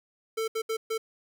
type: tone bursts at uneven times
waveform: square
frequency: 445.4 Hz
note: A4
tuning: 21 cents sharp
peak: -28 dBFS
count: 4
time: 0.37-0.48 / 0.55-0.62 / 0.69-0.77 / 0.9-0.98 s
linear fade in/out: 10 ms
effects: none